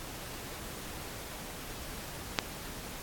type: click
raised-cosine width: 0.2 ms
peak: -7 dBFS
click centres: 2.388 s
effects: pink hiss -43 dBFS RMS until 3.02 s + AAC 64 kbps